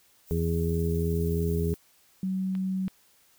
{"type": "noise with tremolo", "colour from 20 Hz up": "violet", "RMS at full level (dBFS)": -45, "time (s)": [0.26, 1.78], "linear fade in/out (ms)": 50, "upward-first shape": "sine", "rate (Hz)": 19, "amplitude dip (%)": 25}
{"type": "harmonic tone", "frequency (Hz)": 83.1, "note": "E2", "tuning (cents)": 15, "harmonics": [1, 2, 3, 4, 5], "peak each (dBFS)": [-28, -28, -38, -40, -30], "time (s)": [0.31, 1.74], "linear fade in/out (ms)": 0}
{"type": "tone", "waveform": "sine", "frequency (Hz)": 188.7, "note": "F#3", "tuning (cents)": 34, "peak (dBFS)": -26, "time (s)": [2.23, 2.88], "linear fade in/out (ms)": 2}
{"type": "clicks", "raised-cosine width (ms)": 0.3, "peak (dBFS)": [-30, -29], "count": 2, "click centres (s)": [2.552, 2.882]}
{"effects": ["white hiss -62 dBFS RMS until 3.38 s"]}